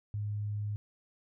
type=tone; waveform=sine; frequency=104.1 Hz; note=G#2; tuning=5 cents sharp; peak=-32 dBFS; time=0.14-0.76 s; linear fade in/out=0 ms; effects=none